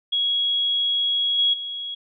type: tone with level steps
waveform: sine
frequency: 3322 Hz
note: G#7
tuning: in tune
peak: -19 / -16 / -28 dBFS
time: 0.12-1.95 s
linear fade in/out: 10 ms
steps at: 1.38 / 1.53 s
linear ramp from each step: 10 ms
effects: none